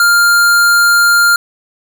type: tone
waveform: square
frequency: 1400 Hz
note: F6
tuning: 4 cents sharp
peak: -7 dBFS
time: 0-1.36 s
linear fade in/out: 2 ms
effects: none